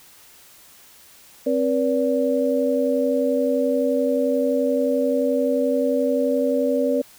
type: tone cluster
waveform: sine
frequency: 263.8 / 482.5 / 574 Hz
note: C4 / B4 / D5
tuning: +14 / -40 / -40 cents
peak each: -22 dBFS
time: 1.46-7.02 s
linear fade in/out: 10 ms
effects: white hiss -49 dBFS RMS until 7.18 s